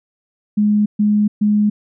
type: tone bursts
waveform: sine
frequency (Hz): 209.1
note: G#3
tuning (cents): +12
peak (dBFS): -11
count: 3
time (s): 0.57-1.7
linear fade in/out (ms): 10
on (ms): 290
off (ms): 130
effects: none